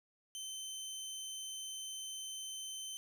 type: tone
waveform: 20% pulse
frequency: 3082 Hz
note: G7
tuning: 30 cents flat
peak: -37 dBFS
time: 0.35-2.97 s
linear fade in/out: 0 ms
effects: none